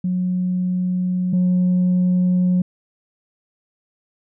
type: tone pair in turn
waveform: sine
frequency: 181.8 / 181.1 Hz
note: F#3 / F#3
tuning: -30 / -37 cents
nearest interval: unison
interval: 7 cents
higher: first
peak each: -17 / -12 dBFS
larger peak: second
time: 0.04-1.33 / 1.33-2.62 s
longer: neither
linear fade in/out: 5 ms
effects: tanh soft clip ceiling -12 dBFS